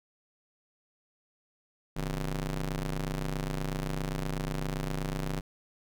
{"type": "ring-modulated tone", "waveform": "sawtooth", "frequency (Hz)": 97, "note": "G2", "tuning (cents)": -18, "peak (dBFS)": -24, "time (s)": [1.96, 5.41], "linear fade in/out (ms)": 10, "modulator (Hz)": 62.4, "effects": []}